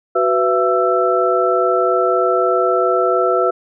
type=tone cluster; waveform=sine; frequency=373.5 / 496.7 / 670 / 1328 Hz; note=F#4 / B4 / E5 / E6; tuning=+16 / +10 / +28 / +12 cents; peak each=-18 dBFS; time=0.15-3.51 s; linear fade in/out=10 ms; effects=none